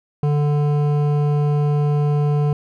sine tone with hard clipping, 146.83 Hz, D3, in tune, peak -17 dBFS, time 0.23-2.53 s, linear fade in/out 2 ms, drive 12 dB, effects none

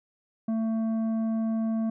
sine tone with tanh clipping, 223.3 Hz, A3, 26 cents sharp, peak -26 dBFS, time 0.48-1.9 s, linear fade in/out 5 ms, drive 8 dB, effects none

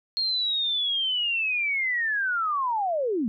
sine linear sweep, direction down, 4264 to 204.8 Hz, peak -23 dBFS, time 0.17-3.28 s, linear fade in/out 0 ms, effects none

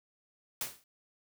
white noise with exponential decay, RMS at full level -32 dBFS, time 0.61-0.84 s, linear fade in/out 2 ms, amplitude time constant 49 ms, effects none

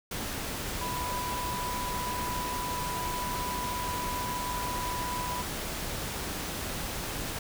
sine tone in noise, 987.8 Hz, B5, in tune, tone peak -33 dBFS, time 0.81-5.42 s, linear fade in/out 5 ms, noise pink, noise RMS -35 dBFS, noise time 0.11-7.39 s, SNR -1 dB, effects none

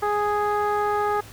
15% pulse tone with low-pass filter, 415.3 Hz, G#4, in tune, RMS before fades -23 dBFS, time 0.02-1.21 s, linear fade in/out 10 ms, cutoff 1200 Hz, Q 1.2, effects added 103 Hz sine -49 dBFS peak until 1.32 s + pink hiss -45 dBFS RMS until 1.32 s

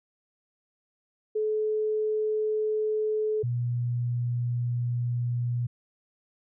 sine tone pair in turn, 430 / 120.95 Hz, A4 / B2, -40 / -36 cents, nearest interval octave + minor seventh, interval 2196 cents, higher first, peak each -24 / -25 dBFS, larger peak first, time 1.35-3.43 / 3.43-5.67 s, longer second, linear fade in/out 10 ms, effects none

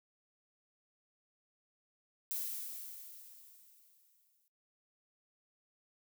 violet noise with exponential decay, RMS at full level -37 dBFS, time 2.31-4.48 s, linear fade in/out 0 ms, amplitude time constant 470 ms, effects noise-tail reverb RT60 0.2 s tail -21 dB re dry

